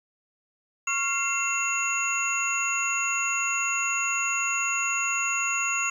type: tone cluster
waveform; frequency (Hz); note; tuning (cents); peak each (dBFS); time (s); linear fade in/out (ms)
sine; 1101 / 1387 / 2110 / 2714 / 6770; C#6 / F6 / C7 / E7 / G#8; -12 / -12 / +14 / +50 / +32; -32 / -32 / -34 / -27 / -30; 0.87-5.9; 5
effects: 9-bit